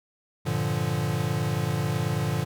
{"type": "chord", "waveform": "square", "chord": "G minor seventh", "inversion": "none", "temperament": "equal", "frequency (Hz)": [98, 116.54, 146.83, 174.61], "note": ["G2", "Bb2", "D3", "F3"], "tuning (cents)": [0, 0, 0, 0], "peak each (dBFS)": [-33, -30, -29, -33], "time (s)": [0.45, 2.45], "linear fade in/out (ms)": 20, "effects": []}